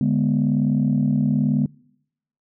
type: chord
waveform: sine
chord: G# diminished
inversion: second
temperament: equal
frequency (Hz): 146.83 / 207.7 / 246.9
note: D3 / G#3 / B3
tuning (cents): 0 / 0 / 0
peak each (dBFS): -20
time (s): 0.01-1.66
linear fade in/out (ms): 2
effects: noise-tail reverb RT60 0.8 s tail -26 dB re dry + tanh soft clip ceiling -10 dBFS